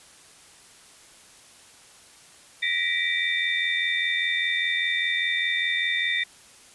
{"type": "tone cluster", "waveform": "sine", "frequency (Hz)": [1890, 1975, 2327, 3610], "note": ["A#6", "B6", "D7", "A7"], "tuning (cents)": [23, 0, -17, 44], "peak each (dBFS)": -28, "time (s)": [2.62, 6.24], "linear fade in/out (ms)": 10, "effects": ["white hiss -51 dBFS RMS until 6.74 s", "resampled to 24000 Hz"]}